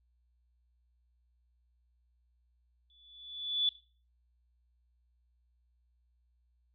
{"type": "tone with exponential growth", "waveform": "sine", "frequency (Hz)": 3457, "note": "A7", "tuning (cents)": -31, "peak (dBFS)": -24, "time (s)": [2.9, 3.69], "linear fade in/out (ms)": 1, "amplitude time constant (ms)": 170, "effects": ["noise-tail reverb RT60 0.4 s tail -17 dB re dry", "added 60 Hz sine -69 dBFS peak until 6.74 s"]}